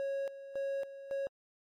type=tone with tremolo; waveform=triangle; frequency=550 Hz; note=C#5; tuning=14 cents flat; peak=-31 dBFS; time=0-1.27 s; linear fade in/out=0 ms; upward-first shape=square; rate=1.8 Hz; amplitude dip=75%; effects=AAC 64 kbps